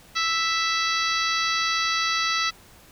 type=harmonic tone; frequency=659.3 Hz; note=E5; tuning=in tune; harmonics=2 / 3 / 4 / 5 / 6 / 7 / 8 / 9; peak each=-26 / -28 / -31 / -33 / -29 / -31 / -36 / -35 dBFS; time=0.15-2.51 s; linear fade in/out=20 ms; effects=pink hiss -51 dBFS RMS until 2.91 s